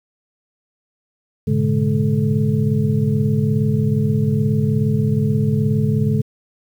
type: tone cluster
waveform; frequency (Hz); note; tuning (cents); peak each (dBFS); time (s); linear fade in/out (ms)
sine; 105.8 / 122.5 / 144.9 / 211.4 / 433.9; G#2 / B2 / D3 / G#3 / A4; +33 / -14 / -23 / +31 / -24; -21 / -24 / -18 / -20 / -26; 1.47-6.22; 10
effects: 8-bit